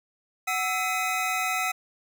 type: tone cluster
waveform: square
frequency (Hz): 744 / 1314 / 2028 / 2519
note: F#5 / E6 / B6 / D#7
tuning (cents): +9 / -6 / +45 / +21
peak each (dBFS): -31 / -31 / -33 / -31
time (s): 0.47-1.72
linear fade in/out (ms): 10
effects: none